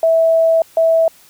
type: tone pair in turn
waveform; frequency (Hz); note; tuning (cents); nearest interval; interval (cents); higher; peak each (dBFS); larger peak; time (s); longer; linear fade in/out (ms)
sine; 654 / 654; E5 / E5; -14 / -14; unison; 0; neither; -9; neither; 0.03-0.62 / 0.77-1.08; first; 2
effects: white hiss -47 dBFS RMS until 1.29 s